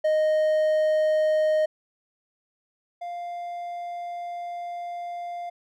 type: tone pair in turn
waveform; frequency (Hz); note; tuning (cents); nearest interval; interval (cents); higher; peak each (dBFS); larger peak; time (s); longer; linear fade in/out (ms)
triangle; 620 / 698.5; D#5 / F5; -6 / 0; major second; 206; second; -17 / -29; first; 0.04-1.66 / 3.01-5.5; second; 10
effects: none